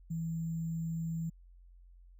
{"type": "tone with sample-and-hold", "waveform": "sine", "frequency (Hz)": 164, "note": "E3", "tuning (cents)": -9, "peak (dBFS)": -33, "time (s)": [0.1, 1.3], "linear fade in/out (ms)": 10, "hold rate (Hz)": 7350, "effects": ["added 44 Hz sine -54 dBFS peak until 2.19 s"]}